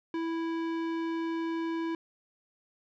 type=tone with tanh clipping; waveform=sine; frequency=329.6 Hz; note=E4; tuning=in tune; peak=-32 dBFS; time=0.14-1.95 s; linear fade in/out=2 ms; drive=17 dB; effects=none